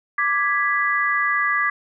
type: chord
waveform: sine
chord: G# diminished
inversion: second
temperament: equal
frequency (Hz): 1174.7 / 1661.2 / 1975.5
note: D6 / G#6 / B6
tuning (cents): 0 / 0 / 0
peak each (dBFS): -22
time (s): 0.18-1.7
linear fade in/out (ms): 5
effects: none